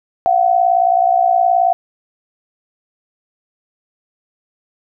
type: tone pair together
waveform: sine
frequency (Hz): 692.1 / 751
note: F5 / F#5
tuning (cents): -16 / +26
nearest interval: minor second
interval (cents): 142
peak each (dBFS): -13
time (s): 0.26-1.73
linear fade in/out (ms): 0
effects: none